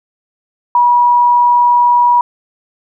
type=tone; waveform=sine; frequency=967 Hz; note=B5; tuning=37 cents flat; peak=-6 dBFS; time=0.75-2.21 s; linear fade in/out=2 ms; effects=none